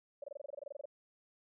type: tone bursts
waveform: sine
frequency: 570 Hz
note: C#5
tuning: 48 cents sharp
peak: -40 dBFS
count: 15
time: 0.22-0.856 s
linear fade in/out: 5 ms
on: 20 ms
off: 24 ms
effects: none